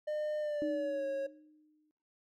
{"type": "tone with pitch glide", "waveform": "triangle", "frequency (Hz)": [605, 548.4], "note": ["D#5", "C#5"], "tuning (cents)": [-49, -19], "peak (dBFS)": -31, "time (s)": [0.07, 1.27], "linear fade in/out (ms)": 10, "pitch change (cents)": -170, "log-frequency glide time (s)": [0.4, 1.05]}
{"type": "tone with exponential decay", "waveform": "sine", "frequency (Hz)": 305.6, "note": "D#4", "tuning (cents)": -31, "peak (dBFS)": -32, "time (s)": [0.62, 1.91], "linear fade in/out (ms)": 0, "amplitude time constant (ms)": 280}
{"effects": ["noise-tail reverb RT60 0.6 s tail -20 dB re dry"]}